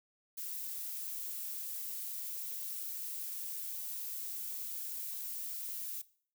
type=noise; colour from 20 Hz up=violet; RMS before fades=-41 dBFS; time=0.37-6.02 s; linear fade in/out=10 ms; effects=noise-tail reverb RT60 0.5 s tail -19 dB re dry